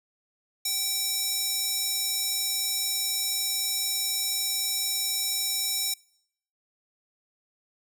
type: tone with high-pass filter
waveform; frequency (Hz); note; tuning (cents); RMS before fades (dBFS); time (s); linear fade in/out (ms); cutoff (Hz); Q
square; 773; G5; -24; -28; 0.65-5.94; 5; 5500; 1.2
effects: noise-tail reverb RT60 0.7 s tail -25 dB re dry